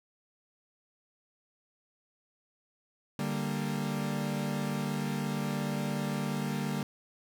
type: chord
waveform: 40% pulse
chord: G minor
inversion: second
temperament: equal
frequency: 146.83 / 196 / 233.1 Hz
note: D3 / G3 / Bb3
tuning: 0 / 0 / 0 cents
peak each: -34 / -34 / -35 dBFS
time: 3.19-6.83 s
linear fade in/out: 2 ms
effects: none